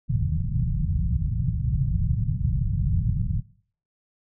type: low-pass noise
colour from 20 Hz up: white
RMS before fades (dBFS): -24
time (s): 0.08-3.41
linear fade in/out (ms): 20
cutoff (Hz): 160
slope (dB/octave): 48
effects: noise-tail reverb RT60 0.5 s tail -19 dB re dry